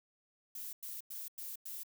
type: noise bursts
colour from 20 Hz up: violet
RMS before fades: -44 dBFS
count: 5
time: 0.55-1.834 s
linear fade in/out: 5 ms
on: 180 ms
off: 96 ms
effects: none